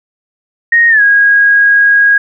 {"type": "tone with pitch glide", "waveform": "sine", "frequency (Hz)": [1864.7, 1642.2], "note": ["A#6", "G#6"], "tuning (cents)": [0, -20], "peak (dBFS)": -4, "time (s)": [0.72, 2.18], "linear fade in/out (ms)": 5, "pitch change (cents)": -220, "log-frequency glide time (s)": [0.89, 1.02], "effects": []}